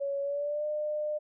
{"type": "tone with pitch glide", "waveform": "sine", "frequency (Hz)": [559, 602.6], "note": ["C#5", "D5"], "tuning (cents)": [14, 44], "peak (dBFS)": -29, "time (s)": [0, 1.19], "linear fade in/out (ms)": 20, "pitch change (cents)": 130, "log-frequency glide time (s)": [0.22, 0.65], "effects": []}